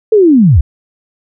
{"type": "linear sweep", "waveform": "sine", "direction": "down", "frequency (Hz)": [452.1, 56.2], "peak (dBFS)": -3, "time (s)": [0.12, 0.61], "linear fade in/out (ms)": 5, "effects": []}